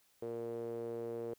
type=tone with band-pass filter; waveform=sawtooth; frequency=116.54 Hz; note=A#2; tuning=in tune; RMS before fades=-41 dBFS; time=0.22-1.34 s; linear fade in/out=5 ms; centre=440 Hz; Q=5.9; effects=white hiss -71 dBFS RMS until 1.38 s